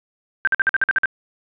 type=tone bursts; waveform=sine; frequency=1568 Hz; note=G6; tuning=in tune; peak=-13 dBFS; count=9; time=0.45-1.057 s; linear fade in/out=0 ms; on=23 ms; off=50 ms; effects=resampled to 8000 Hz + 9-bit